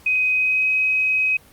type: tone with pitch glide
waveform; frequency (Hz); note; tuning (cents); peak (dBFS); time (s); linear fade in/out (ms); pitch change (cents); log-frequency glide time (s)
sine; 2513 to 2532; D#7 to D#7; +17 to +30; -16; 0.06-1.37; 5; +13; 0.32-0.67
effects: pink hiss -50 dBFS RMS until 1.52 s + Opus 48 kbps